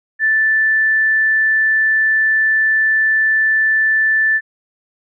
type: tone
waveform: sine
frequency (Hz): 1760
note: A6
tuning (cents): 0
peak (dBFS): -11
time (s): 0.19-4.41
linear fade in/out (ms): 50
effects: none